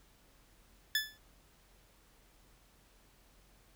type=tone with exponential decay; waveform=20% pulse; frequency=1735 Hz; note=A6; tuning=25 cents flat; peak=-21 dBFS; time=0.95-1.18 s; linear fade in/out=2 ms; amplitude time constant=49 ms; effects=added 45 Hz sine -66 dBFS peak until 3.75 s + pink hiss -66 dBFS RMS until 3.75 s